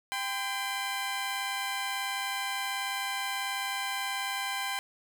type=tone pair together; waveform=15% pulse; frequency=791 / 1021.8 Hz; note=G5 / C6; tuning=+15 / -41 cents; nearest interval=major third; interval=444 cents; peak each=-27 / -28 dBFS; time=0.12-4.79 s; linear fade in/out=0 ms; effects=none